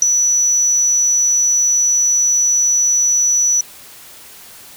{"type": "tone with ADSR envelope", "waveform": "sine", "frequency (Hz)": 5920, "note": "F#8", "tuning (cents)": 0, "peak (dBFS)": -3, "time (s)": [0.02, 3.61], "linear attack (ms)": 3, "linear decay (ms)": 7, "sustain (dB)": -8, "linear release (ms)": 4, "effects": ["white hiss -39 dBFS RMS until 4.76 s"]}